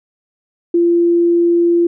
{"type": "tone", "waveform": "sine", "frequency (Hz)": 343, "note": "F4", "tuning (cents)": -31, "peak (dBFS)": -9, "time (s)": [0.74, 1.87], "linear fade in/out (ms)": 5, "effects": []}